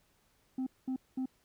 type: tone bursts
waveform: sine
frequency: 260 Hz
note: C4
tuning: 11 cents flat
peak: -29 dBFS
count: 3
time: 0.58-1.258 s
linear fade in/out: 5 ms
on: 86 ms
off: 210 ms
effects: tanh soft clip ceiling -31 dBFS + pink hiss -71 dBFS RMS until 1.44 s